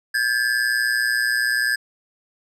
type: ring-modulated tone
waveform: square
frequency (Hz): 1661.2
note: G#6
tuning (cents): 0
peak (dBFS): -16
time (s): 0.14-1.76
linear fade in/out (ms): 10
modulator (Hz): 60.2
effects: low-pass 12000 Hz 12 dB/octave